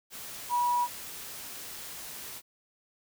sine tone in noise, 970 Hz, B5, 31 cents flat, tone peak -24 dBFS, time 0.49-0.88 s, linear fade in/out 50 ms, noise white, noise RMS -42 dBFS, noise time 0.1-2.42 s, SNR +15 dB, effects none

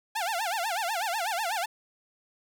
sawtooth tone with vibrato, 784 Hz, G5, in tune, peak -24 dBFS, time 0.15-1.66 s, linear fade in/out 10 ms, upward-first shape sine, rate 8.1 Hz, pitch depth 260 cents each way, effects none

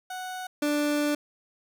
30% pulse tone pair in turn, 740 / 294.3 Hz, F#5 / D4, 0 / +4 cents, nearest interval octave + major third, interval 1596 cents, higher first, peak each -31 / -21 dBFS, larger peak second, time 0.1-0.47 / 0.62-1.15 s, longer second, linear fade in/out 5 ms, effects none

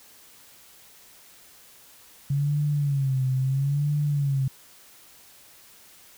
sine tone with vibrato, 138.59 Hz, C#3, in tune, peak -21 dBFS, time 2.3-4.48 s, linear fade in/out 5 ms, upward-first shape sine, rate 0.75 Hz, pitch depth 110 cents each way, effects white hiss -52 dBFS RMS until 6.17 s

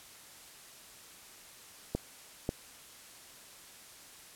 clicks, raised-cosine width 2 ms, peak -17 dBFS, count 2, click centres 1.95 / 2.491 s, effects white hiss -53 dBFS RMS until 4.35 s + low-pass 12000 Hz 12 dB/octave

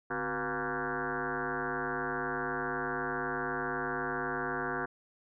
sine tone with frequency modulation, 934 Hz, A#5, 3 cents sharp, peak -31 dBFS, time 0.1-4.86 s, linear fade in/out 10 ms, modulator 112 Hz, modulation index 6.4, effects none

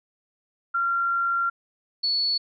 sine tone pair in turn, 1378 / 4421 Hz, F6 / C#8, -24 / -5 cents, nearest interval octave + minor sixth, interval 2019 cents, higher second, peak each -21 dBFS, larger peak neither, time 0.74-1.5 / 2.03-2.38 s, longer first, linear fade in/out 10 ms, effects none

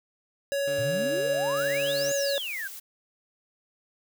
square tone, 559 Hz, C#5, 14 cents sharp, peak -26 dBFS, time 0.52-2.38 s, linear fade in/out 0 ms
15% pulse tone with vibrato, 144 Hz, D3, 34 cents flat, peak -31 dBFS, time 0.67-2.12 s, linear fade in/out 5 ms, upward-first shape triangle, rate 12 Hz, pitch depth 11 cents each way
sine exponential two-way sweep, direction up then down, 106.5 to 7040 to 1508 Hz, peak -31 dBFS, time 0.78-2.68 s, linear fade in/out 10 ms, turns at 2.13 s
blue noise, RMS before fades -41 dBFS, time 1.56-2.8 s, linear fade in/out 10 ms
effects none

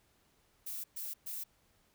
violet noise bursts, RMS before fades -41 dBFS, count 3, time 0.66-1.44 s, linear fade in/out 10 ms, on 180 ms, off 120 ms, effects pink hiss -71 dBFS RMS until 1.94 s

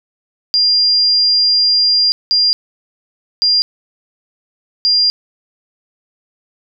sine tone bursts at uneven times, 4800 Hz, D8, 37 cents sharp, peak -9 dBFS, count 4, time 0.54-2.12 / 2.31-2.53 / 3.42-3.62 / 4.85-5.1 s, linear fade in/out 0 ms, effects none

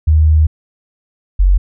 sine tone pair in turn, 77.78 / 46.25 Hz, D#2 / F#1, 0 / 0 cents, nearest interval major sixth, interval 900 cents, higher first, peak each -6 dBFS, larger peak neither, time 0.07-0.47 / 1.39-1.58 s, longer first, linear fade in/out 10 ms, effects none

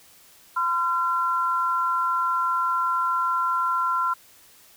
sine tone pair together, 1022 / 1367 Hz, C6 / F6, -41 / -37 cents, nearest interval perfect fourth, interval 504 cents, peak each -24 / -23 dBFS, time 0.56-4.14 s, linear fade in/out 10 ms, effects white hiss -53 dBFS RMS until 4.76 s

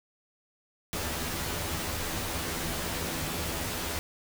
pink noise with comb filter, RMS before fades -33 dBFS, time 0.93-3.99 s, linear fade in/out 0 ms, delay 12 ms, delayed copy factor +0.75, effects none

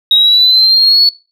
sine exponential sweep, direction up, 3781 to 4435 Hz, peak -4 dBFS, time 0.11-1.09 s, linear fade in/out 2 ms, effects noise-tail reverb RT60 0.3 s tail -20 dB re dry + tanh soft clip ceiling 0 dBFS

